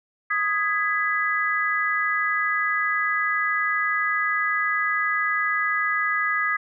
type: chord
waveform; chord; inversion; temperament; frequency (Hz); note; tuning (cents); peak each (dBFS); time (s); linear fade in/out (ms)
sine; G# minor; second; just; 1245.9 / 1661.2 / 1993.5; D#6 / G#6 / B6; +2 / 0 / +16; -25; 0.3-6.57; 10
effects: none